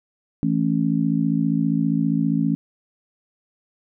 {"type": "chord", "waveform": "sine", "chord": "A major", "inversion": "second", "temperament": "just", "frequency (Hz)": [165, 220, 275], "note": ["E3", "A3", "C#4"], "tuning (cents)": [2, 0, -14], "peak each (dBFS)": [-22, -22, -22], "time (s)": [0.43, 2.55], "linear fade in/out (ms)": 0, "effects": []}